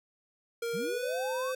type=tone with pitch glide; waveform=square; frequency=466.6 to 514.7 Hz; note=A#4 to C5; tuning=+2 to -29 cents; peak=-32 dBFS; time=0.62-1.55 s; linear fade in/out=5 ms; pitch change=+169 cents; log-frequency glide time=0.75-1.19 s
type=linear sweep; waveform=sine; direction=up; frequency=141.2 to 1169 Hz; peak=-36 dBFS; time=0.73-1.53 s; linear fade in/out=20 ms
effects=none